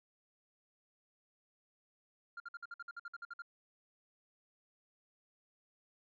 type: tone bursts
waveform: sine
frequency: 1396.9 Hz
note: F6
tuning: in tune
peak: -40 dBFS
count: 13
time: 2.37-3.421 s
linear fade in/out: 5 ms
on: 31 ms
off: 54 ms
effects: tanh soft clip ceiling -42 dBFS